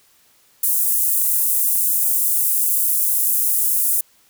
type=high-pass noise; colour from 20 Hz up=pink; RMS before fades=-18 dBFS; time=0.63-4.01 s; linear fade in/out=5 ms; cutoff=10000 Hz; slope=24 dB/octave; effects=white hiss -56 dBFS RMS until 4.29 s